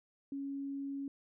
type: tone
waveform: sine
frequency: 277.2 Hz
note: C#4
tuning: in tune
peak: -37 dBFS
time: 0.32-1.08 s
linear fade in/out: 2 ms
effects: none